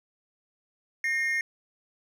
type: tone pair together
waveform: triangle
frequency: 1836.9 / 2133 Hz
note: A#6 / C7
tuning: -26 / +33 cents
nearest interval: minor third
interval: 259 cents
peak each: -26 dBFS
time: 1.04-1.41 s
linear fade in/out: 2 ms
effects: none